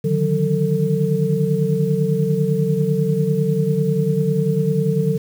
sine tone cluster, 146.5 / 156.6 / 184.4 / 447 Hz, D3 / D#3 / F#3 / A4, -4 / +11 / -6 / +27 cents, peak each -21 dBFS, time 0.04-5.18 s, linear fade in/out 10 ms, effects 7-bit

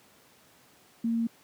sine tone, 230 Hz, A#3, 23 cents flat, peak -24 dBFS, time 1.04-1.27 s, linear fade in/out 5 ms, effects pink hiss -59 dBFS RMS until 1.43 s + high-pass 150 Hz 12 dB/octave

